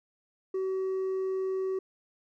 triangle tone with hard clipping, 379.4 Hz, F#4, 43 cents sharp, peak -27 dBFS, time 0.54-1.79 s, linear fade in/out 5 ms, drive 1 dB, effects none

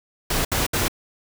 pink noise bursts, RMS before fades -22 dBFS, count 3, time 0.3-0.882 s, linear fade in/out 5 ms, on 150 ms, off 66 ms, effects none

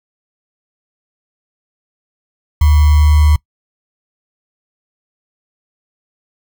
sine tone with sample-and-hold, 75.4 Hz, D2, 46 cents sharp, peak -6 dBFS, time 2.61-3.36 s, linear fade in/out 5 ms, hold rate 1050 Hz, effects noise-tail reverb RT60 0.1 s tail -23 dB re dry

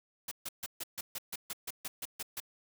white noise bursts, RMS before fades -39 dBFS, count 13, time 0.28-2.402 s, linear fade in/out 5 ms, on 34 ms, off 140 ms, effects none

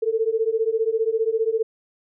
sine beating tone pair, 440 / 455 Hz, A4 / A#4, 0 / -42 cents, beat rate 15 Hz, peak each -22 dBFS, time 0.02-1.63 s, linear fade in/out 10 ms, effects none

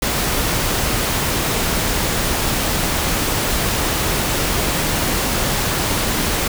pink noise, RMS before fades -19 dBFS, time 0.02-6.48 s, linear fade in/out 5 ms, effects none

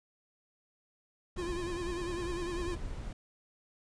brown noise, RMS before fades -40 dBFS, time 1.36-3.13 s, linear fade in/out 5 ms
square tone with vibrato, 349.2 Hz, F4, in tune, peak -36 dBFS, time 1.37-2.76 s, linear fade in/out 20 ms, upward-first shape sine, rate 10 Hz, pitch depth 62 cents each way
effects resampled to 22050 Hz

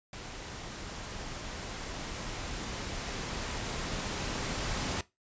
pink noise with level ramp, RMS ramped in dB -43 to -33 dBFS, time 0.13-5.01 s, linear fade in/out 2 ms, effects noise-tail reverb RT60 0.2 s tail -18 dB re dry + resampled to 16000 Hz

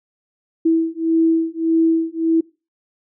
sine beating tone pair, 325.8 / 327.5 Hz, E4 / E4, -20 / -11 cents, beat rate 1.7 Hz, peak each -17 dBFS, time 0.65-2.41 s, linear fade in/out 10 ms, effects noise-tail reverb RT60 0.3 s tail -23 dB re dry

